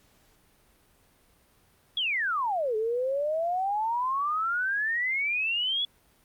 sine exponential two-way sweep, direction down then up, 3432 to 425.5 to 3432 Hz, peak -25 dBFS, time 1.97-5.85 s, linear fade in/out 2 ms, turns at 2.76 s, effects pink hiss -63 dBFS RMS until 6.24 s + Opus 48 kbps

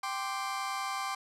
35% pulse chord, G suspended fourth, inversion none, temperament just, 784 / 1045.3 / 1176 Hz, G5 / C6 / D6, 0 / -2 / +2 cents, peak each -36 / -36 / -35 dBFS, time 0.03-1.15 s, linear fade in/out 5 ms, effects low-pass 10000 Hz 12 dB/octave

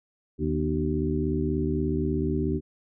harmonic tone with a mistuned harmonic, 76.6 Hz, D#2, 27 cents flat, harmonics 1 / 2 / 3 / 4 / 5, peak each -30 / -30 / -30 / -30 / -30 dBFS, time 0.38-2.61 s, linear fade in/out 50 ms, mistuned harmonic 3, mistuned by +92 cents, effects none

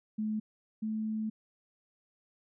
sine tone pair in turn, 215.3 / 217.7 Hz, A3 / A3, -37 / -18 cents, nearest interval unison, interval 19 cents, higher second, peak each -30 / -31 dBFS, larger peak first, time 0.18-0.4 / 0.82-1.3 s, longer second, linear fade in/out 10 ms, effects none

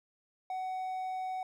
triangle tone, 748 Hz, F#5, 19 cents sharp, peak -32 dBFS, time 0.5-1.43 s, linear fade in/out 2 ms, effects none

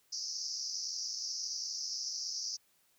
white band-pass noise, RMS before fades -39 dBFS, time 0.12-2.57 s, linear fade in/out 10 ms, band 4800 to 6000 Hz, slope 96 dB/octave, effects white hiss -71 dBFS RMS until 2.98 s

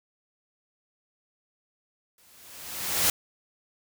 white noise with exponential growth, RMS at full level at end -21 dBFS, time 2.18-3.1 s, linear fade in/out 2 ms, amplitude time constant 200 ms, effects none

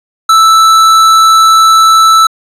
sine tone with tanh clipping, 1318.5 Hz, E6, in tune, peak -4 dBFS, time 0.29-2.27 s, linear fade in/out 5 ms, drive 15 dB, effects resampled to 32000 Hz

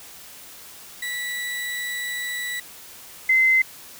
35% pulse / sine tone pair in turn, 1958 / 2062 Hz, B6 / C7, -15 / -26 cents, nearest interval minor second, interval 89 cents, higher second, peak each -25 / -14 dBFS, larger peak second, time 1.02-2.6 / 3.29-3.62 s, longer first, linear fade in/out 5 ms, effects white hiss -43 dBFS RMS until 3.99 s

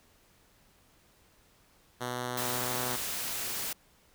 5% pulse tone with pitch glide, 123.47 to 124.69 Hz, B2 to B2, 0 to +17 cents, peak -22 dBFS, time 2-2.97 s, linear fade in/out 20 ms, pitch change +17 cents, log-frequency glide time 2.2-2.78 s
white noise, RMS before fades -35 dBFS, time 2.37-3.73 s, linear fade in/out 5 ms
effects pink hiss -64 dBFS RMS until 4.14 s

